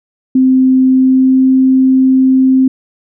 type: tone with pitch glide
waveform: sine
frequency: 260 to 261.8 Hz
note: C4 to C4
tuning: -11 to +1 cents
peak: -5 dBFS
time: 0.35-2.68 s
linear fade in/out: 5 ms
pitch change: +12 cents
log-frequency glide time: 0.85-1.47 s
effects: none